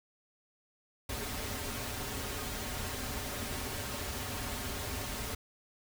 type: noise with comb filter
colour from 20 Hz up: pink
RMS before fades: -38 dBFS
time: 1.09-5.35 s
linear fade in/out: 5 ms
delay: 6 ms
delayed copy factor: -0.7
effects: none